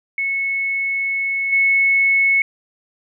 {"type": "tone with level steps", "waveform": "sine", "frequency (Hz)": 2199, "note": "C#7", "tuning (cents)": -14, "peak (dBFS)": [-18, -12], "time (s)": [0.18, 2.42], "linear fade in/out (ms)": 2, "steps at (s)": 1.52, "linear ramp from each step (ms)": 10, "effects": []}